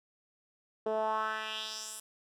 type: tone with band-pass filter sweep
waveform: 10% pulse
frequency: 217.6 Hz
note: A3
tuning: 19 cents flat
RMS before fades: -35 dBFS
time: 0.86-2 s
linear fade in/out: 5 ms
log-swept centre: 470 to 10000 Hz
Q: 2.7
effects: none